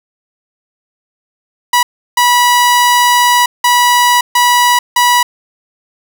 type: tone bursts at uneven times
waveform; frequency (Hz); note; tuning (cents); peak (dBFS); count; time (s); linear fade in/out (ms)
sawtooth; 975; B5; -23; -3; 5; 1.73-1.83 / 2.17-3.46 / 3.64-4.21 / 4.35-4.79 / 4.96-5.23; 5
effects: none